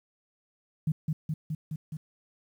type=tone with echo; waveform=sine; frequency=155.56 Hz; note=D#3; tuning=in tune; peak=-23 dBFS; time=0.87-0.92 s; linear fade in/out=5 ms; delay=210 ms; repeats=5; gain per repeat=-2 dB; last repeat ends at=1.97 s; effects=10-bit